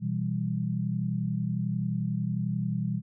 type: chord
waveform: sine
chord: E minor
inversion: second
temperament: equal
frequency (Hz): 123.47 / 164.81 / 196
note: B2 / E3 / G3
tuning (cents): 0 / 0 / 0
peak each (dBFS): -31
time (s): 0-3.02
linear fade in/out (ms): 50
effects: none